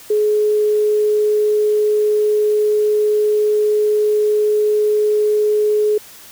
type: tone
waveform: sine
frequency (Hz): 422.5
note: G#4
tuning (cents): +30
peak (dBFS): -12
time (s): 0.1-5.98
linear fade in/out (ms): 5
effects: white hiss -40 dBFS RMS until 6.31 s